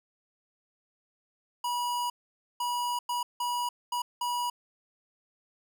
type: tone bursts at uneven times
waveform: square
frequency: 970 Hz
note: B5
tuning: 31 cents flat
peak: -29 dBFS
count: 6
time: 1.64-2.1 / 2.6-2.99 / 3.09-3.23 / 3.4-3.69 / 3.92-4.02 / 4.21-4.5 s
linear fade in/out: 5 ms
effects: none